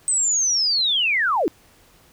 sine linear sweep, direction down, 8280 to 271.2 Hz, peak -17 dBFS, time 0.08-1.48 s, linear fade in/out 0 ms, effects pink hiss -54 dBFS RMS until 2.12 s

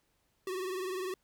square tone with vibrato, 372.7 Hz, F#4, 13 cents sharp, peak -35 dBFS, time 0.47-1.14 s, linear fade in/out 2 ms, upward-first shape triangle, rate 20 Hz, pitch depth 87 cents each way, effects pink hiss -75 dBFS RMS until 1.23 s

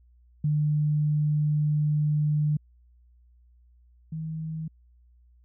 sine tone pair in turn, 150 / 158.92 Hz, D3 / D#3, +37 / +37 cents, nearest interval minor second, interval 100 cents, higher second, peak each -21 / -30 dBFS, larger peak first, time 0.44-2.57 / 4.12-4.68 s, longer first, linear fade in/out 5 ms, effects added 60 Hz sine -55 dBFS peak until 5.44 s

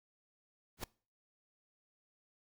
pink noise with exponential growth, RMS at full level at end -34 dBFS, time 0.77-0.84 s, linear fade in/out 5 ms, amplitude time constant 15 ms, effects noise-tail reverb RT60 0.4 s tail -24 dB re dry

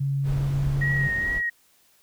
sine tone, 138.5 Hz, C#3, 1 cent flat, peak -22 dBFS, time 0-1.08 s, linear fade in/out 10 ms
brown noise, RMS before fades -32 dBFS, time 0.23-1.42 s, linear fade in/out 50 ms
sine tone with vibrato, 1887 Hz, A#6, 21 cents sharp, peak -23 dBFS, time 0.81-1.5 s, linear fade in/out 10 ms, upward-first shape triangle, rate 2.3 Hz, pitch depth 30 cents each way
effects white hiss -61 dBFS RMS until 2.02 s

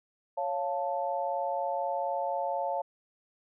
sine chord, Db augmented, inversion none, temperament equal, 554.4 / 698.5 / 880 Hz, Db5 / F5 / A5, 0 / 0 / 0 cents, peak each -33 dBFS, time 0.37-2.82 s, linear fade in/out 10 ms, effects none

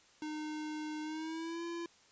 square tone with pitch glide, 306.1 to 339.6 Hz, D#4 to F4, -28 to -48 cents, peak -39 dBFS, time 0.22-1.86 s, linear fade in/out 2 ms, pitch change +180 cents, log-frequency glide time 1.02-1.64 s, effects white hiss -64 dBFS RMS until 2.11 s + resampled to 16000 Hz

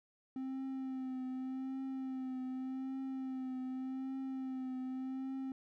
triangle tone with vibrato, 261.6 Hz, C4, in tune, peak -36 dBFS, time 0.36-5.52 s, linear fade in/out 2 ms, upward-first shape triangle, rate 0.85 Hz, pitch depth 34 cents each way, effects none

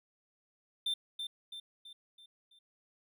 triangle tone with echo, 3570 Hz, A7, 24 cents sharp, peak -29 dBFS, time 0.86-0.94 s, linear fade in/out 5 ms, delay 330 ms, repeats 5, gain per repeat -6 dB, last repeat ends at 2.59 s, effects none

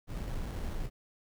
brown noise with sample-and-hold, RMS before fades -36 dBFS, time 0.07-0.9 s, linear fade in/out 50 ms, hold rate 2450 Hz, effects none

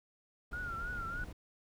brown noise, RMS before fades -44 dBFS, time 0.51-1.33 s, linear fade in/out 10 ms
sine tone with vibrato, 1406 Hz, F6, 11 cents sharp, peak -38 dBFS, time 0.53-1.24 s, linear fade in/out 2 ms, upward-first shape triangle, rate 3.3 Hz, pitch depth 95 cents each way
effects none

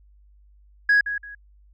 sine tone with echo, 1661.2 Hz, G#6, in tune, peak -12 dBFS, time 0.89-1.01 s, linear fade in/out 5 ms, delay 170 ms, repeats 2, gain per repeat -12 dB, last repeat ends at 1.35 s, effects tanh soft clip ceiling -12 dBFS + added 50 Hz sine -51 dBFS peak until 1.73 s

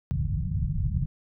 white low-pass noise, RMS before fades -27 dBFS, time 0.11-1.06 s, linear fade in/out 0 ms, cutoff 160 Hz, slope 48 dB/octave, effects none

